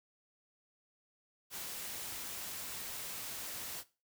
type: noise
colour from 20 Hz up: white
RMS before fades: -43 dBFS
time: 1.5-3.84 s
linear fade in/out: 50 ms
effects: noise-tail reverb RT60 0.3 s tail -17 dB re dry